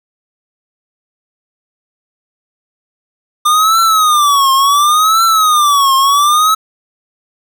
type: tone with vibrato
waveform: square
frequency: 1200 Hz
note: D6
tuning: 37 cents sharp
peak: -8 dBFS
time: 3.45-6.55 s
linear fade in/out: 10 ms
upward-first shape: triangle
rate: 0.7 Hz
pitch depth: 210 cents each way
effects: none